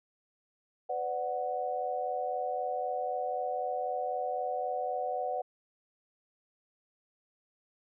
sine chord, B minor, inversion none, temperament equal with one note detuned, 503.4 / 587.3 / 740 Hz, B4 / D5 / F#5, +33 / 0 / 0 cents, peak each -36 / -37 / -33 dBFS, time 0.89-5.42 s, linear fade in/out 10 ms, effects none

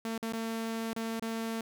sawtooth tone with dropouts, 225.8 Hz, A3, 45 cents sharp, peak -29 dBFS, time 0.05-1.61 s, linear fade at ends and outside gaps 2 ms, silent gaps 0.179-0.227 / 0.324-0.334 / 0.932-0.963 / 1.196-1.222 s, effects none

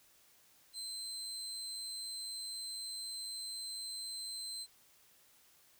30% pulse tone, 4102 Hz, C8, 35 cents flat, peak -38 dBFS, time 0.73-4.67 s, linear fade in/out 50 ms, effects white hiss -66 dBFS RMS until 5.79 s

